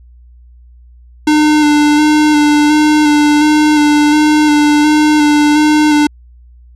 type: tone with vibrato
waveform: square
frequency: 300 Hz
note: D4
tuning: 37 cents sharp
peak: -7 dBFS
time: 1.27-6.07 s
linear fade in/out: 5 ms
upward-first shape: square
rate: 1.4 Hz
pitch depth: 18 cents each way
effects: added 60 Hz sine -37 dBFS peak until 6.75 s + low-pass 8000 Hz 12 dB/octave